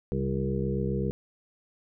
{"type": "harmonic tone with a mistuned harmonic", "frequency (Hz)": 67.6, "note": "C#2", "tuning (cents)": -43, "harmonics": [1, 2, 3, 5, 6, 7], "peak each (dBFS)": [-34, -31, -31, -37, -34, -35], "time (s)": [0.12, 1.11], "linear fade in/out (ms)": 0, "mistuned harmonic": 3, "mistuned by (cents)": -36, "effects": []}